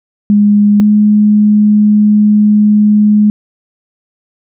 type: tone pair in turn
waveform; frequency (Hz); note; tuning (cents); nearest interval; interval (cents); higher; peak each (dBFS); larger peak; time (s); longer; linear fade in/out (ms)
sine; 206.3 / 209.8; G#3 / G#3; -11 / +18; unison; 29; second; -4; neither; 0.3-0.8 / 0.8-3.3; second; 0
effects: none